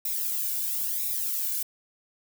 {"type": "noise with flanger", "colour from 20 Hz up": "violet", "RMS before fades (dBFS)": -29, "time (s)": [0.05, 1.63], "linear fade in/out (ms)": 5, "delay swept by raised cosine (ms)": [0.65, 1.58], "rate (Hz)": 1, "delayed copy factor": -0.85, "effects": []}